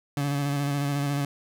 30% pulse tone with vibrato, 142.3 Hz, C#3, 46 cents sharp, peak -22 dBFS, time 0.17-1.25 s, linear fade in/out 2 ms, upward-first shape square, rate 14 Hz, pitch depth 23 cents each way, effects none

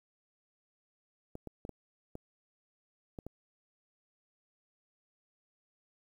clicks, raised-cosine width 2 ms, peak -29 dBFS, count 7, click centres 1.354 / 1.473 / 1.651 / 1.693 / 2.154 / 3.188 / 3.266 s, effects 10-bit

